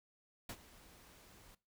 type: noise with ADSR envelope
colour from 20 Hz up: pink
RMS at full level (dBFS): -44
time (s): 0.49-1.55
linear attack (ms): 4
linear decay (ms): 62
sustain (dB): -17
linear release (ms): 6
effects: noise-tail reverb RT60 0.3 s tail -20 dB re dry